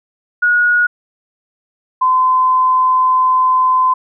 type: tone pair in turn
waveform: sine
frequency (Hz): 1450 / 1025.3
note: F#6 / C6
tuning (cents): -35 / -35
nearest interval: tritone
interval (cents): 600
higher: first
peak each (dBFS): -9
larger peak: neither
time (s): 0.42-0.87 / 2.01-3.94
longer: second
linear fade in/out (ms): 10
effects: none